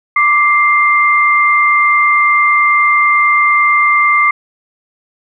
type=tone pair together; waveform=sine; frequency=1174.7 / 2097 Hz; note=D6 / C7; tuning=0 / +3 cents; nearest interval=minor seventh; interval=1003 cents; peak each=-10 dBFS; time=0.16-4.31 s; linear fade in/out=5 ms; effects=none